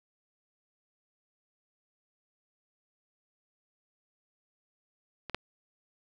clicks, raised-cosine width 0.3 ms, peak -23 / -14 dBFS, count 2, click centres 5.297 / 5.346 s, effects none

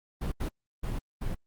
brown noise bursts at uneven times, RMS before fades -31 dBFS, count 4, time 0.21-0.32 / 0.4-0.49 / 0.83-0.99 / 1.21-1.35 s, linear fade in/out 10 ms, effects Opus 32 kbps

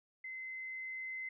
sine tone with level ramp, 2056 Hz, C7, 31 cents flat, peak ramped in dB -42 to -39 dBFS, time 0.24-1.29 s, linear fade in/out 5 ms, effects none

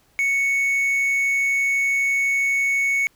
triangle tone with quantisation, 2217 Hz, C#7, in tune, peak -16 dBFS, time 0.19-3.07 s, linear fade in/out 0 ms, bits 7, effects pink hiss -60 dBFS RMS until 3.15 s

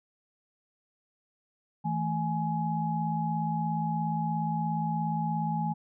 sine tone cluster, 163 / 220 / 839 Hz, E3 / A3 / G#5, -19 / 0 / +17 cents, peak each -30 / -34 / -31 dBFS, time 1.84-5.74 s, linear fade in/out 20 ms, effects none

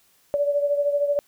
sine beating tone pair, 574 / 587 Hz, D5 / D5, -40 / -1 cents, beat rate 13 Hz, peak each -20 / -27 dBFS, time 0.34-1.19 s, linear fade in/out 0 ms, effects white hiss -61 dBFS RMS until 1.27 s

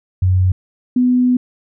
sine tone pair in turn, 92.5 / 249.3 Hz, F#2 / B3, 0 / +16 cents, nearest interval octave + perfect fourth, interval 1716 cents, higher second, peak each -10 dBFS, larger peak neither, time 0.22-0.52 / 0.96-1.37 s, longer second, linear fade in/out 5 ms, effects none

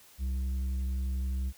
sine tone with tanh clipping, 65.1 Hz, C2, 8 cents flat, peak -30 dBFS, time 0.18-1.53 s, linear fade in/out 50 ms, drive 6 dB, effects white hiss -57 dBFS RMS until 1.57 s

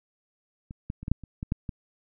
clicks, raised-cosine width 5 ms, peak -27 / -19 / -27 / -19 / -9 / -29 / -20 / -13 / -20 dBFS, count 9, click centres 0.709 / 0.901 / 1.03 / 1.081 / 1.116 / 1.237 / 1.429 / 1.521 / 1.692 s, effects none

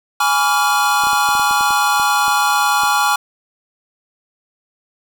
square chord, G# diminished seventh, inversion none, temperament equal with one note detuned, 830.6 / 987.8 / 1145.8 / 1396.9 Hz, G#5 / B5 / D6 / F6, 0 / 0 / -43 / 0 cents, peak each -18 / -23 / -19 / -19 dBFS, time 0.2-3.16 s, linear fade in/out 5 ms
clicks, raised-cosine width 2 ms, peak -21 dBFS, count 12, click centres 1.037 / 1.07 / 1.132 / 1.289 / 1.352 / 1.396 / 1.51 / 1.609 / 1.707 / 1.998 / 2.281 / 2.835 s
effects none

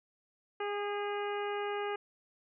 harmonic tone with a mistuned harmonic, 410 Hz, G#4, 22 cents flat, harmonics 1 / 2 / 3 / 4 / 5 / 6 / 7, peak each -35 / -39 / -42 / -45 / -47 / -49 / -49 dBFS, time 0.6-1.96 s, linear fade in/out 5 ms, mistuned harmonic 4, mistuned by -16 cents, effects none

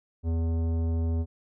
sine tone with tanh clipping, 82.41 Hz, E2, in tune, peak -26 dBFS, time 0.23-1.26 s, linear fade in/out 50 ms, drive 14 dB, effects none

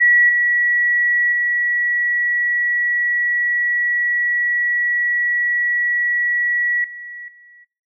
sine tone with level steps, 1933 Hz, B6, 38 cents flat, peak -10 / -14 / -16 / -31 / -44 dBFS, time 0-7.65 s, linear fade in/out 20 ms, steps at 0.29 / 1.32 / 6.84 / 7.28 s, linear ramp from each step 2 ms, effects noise-tail reverb RT60 0.4 s tail -21 dB re dry

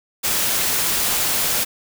white noise, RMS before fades -20 dBFS, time 0.23-1.65 s, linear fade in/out 20 ms, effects none

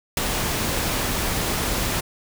pink noise with ADSR envelope, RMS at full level -18 dBFS, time 0.17-2.01 s, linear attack 3 ms, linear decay 15 ms, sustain -6 dB, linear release 13 ms, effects none

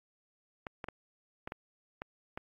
clicks, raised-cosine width 0.5 ms, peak -24 dBFS, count 7, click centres 0.668 / 0.842 / 0.886 / 1.475 / 1.521 / 2.019 / 2.375 s, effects AAC 32 kbps

